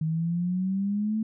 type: exponential sweep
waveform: sine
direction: up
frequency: 156.1 to 221.8 Hz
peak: -24 dBFS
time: 0.01-1.23 s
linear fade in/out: 5 ms
effects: none